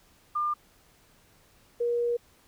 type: tone pair in turn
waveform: sine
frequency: 1200 / 476.2 Hz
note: D6 / A#4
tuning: +37 / +37 cents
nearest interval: octave + major third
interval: 1600 cents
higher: first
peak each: -25 / -24 dBFS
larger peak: second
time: 0.35-0.54 / 1.8-2.17 s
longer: second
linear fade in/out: 10 ms
effects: pink hiss -61 dBFS RMS until 2.47 s